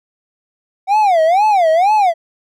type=tone with vibrato; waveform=triangle; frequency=740 Hz; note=F#5; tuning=in tune; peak=-7 dBFS; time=0.87-2.14 s; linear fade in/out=50 ms; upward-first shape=sine; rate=2.1 Hz; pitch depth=270 cents each way; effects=none